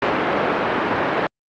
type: band-pass noise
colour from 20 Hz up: pink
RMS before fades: -20 dBFS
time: 0.02-1.27 s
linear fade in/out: 2 ms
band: 290 to 1900 Hz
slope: 12 dB/octave
effects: low-pass 4000 Hz 12 dB/octave + Opus 48 kbps